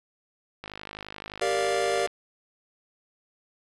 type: click train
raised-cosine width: 0.3 ms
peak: -21 dBFS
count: 75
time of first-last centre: 0.64-2.074 s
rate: 51.6 Hz
type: chord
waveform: square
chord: G minor seventh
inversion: none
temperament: equal with one note detuned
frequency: 392 / 466.2 / 585 / 698.5 Hz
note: G4 / Bb4 / D5 / F5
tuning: 0 / 0 / -7 / 0 cents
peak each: -30 dBFS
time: 1.41-2.07 s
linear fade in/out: 10 ms
effects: resampled to 24000 Hz